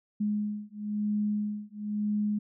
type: beating tone pair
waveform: sine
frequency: 208.6 / 209.6 Hz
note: G#3 / G#3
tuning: +8 / +16 cents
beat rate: 1 Hz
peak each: -31 dBFS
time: 0.2-2.39 s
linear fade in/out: 10 ms
effects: none